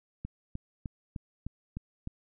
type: click train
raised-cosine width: 5 ms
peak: -24 dBFS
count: 7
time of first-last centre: 0.25-2.074 s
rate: 3.29 Hz
effects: none